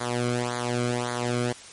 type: tone with flanger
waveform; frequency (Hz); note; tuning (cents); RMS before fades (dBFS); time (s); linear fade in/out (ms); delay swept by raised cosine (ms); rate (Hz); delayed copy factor
sawtooth; 121.7; B2; -25; -27; 0-1.53; 10; 0.36 to 1.12; 1.8; -0.9
effects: white hiss -45 dBFS RMS until 1.72 s + MP3 48 kbps